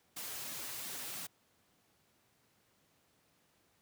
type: noise with flanger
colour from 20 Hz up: white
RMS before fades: -43 dBFS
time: 0.16-1.27 s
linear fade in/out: 10 ms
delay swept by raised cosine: 2 to 5.9 ms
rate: 2.9 Hz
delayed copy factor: -0.7
effects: pink hiss -72 dBFS RMS until 3.81 s + high-pass 100 Hz 12 dB/octave